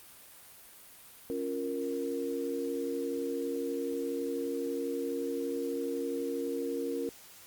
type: chord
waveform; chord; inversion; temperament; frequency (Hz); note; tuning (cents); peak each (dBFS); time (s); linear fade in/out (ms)
sine; Bb minor; first; equal; 277.2 / 349.2 / 466.2; Db4 / F4 / Bb4; 0 / 0 / 0; -36 / -38 / -34; 1.3-7.09; 0
effects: white hiss -53 dBFS RMS until 7.46 s + Opus 32 kbps